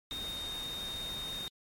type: tone in noise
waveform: sine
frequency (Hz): 3691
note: A#7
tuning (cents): -18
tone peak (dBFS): -37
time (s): 0.11-1.48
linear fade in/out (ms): 0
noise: pink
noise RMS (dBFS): -45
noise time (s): 0.11-1.48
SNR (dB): +5
effects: MP3 64 kbps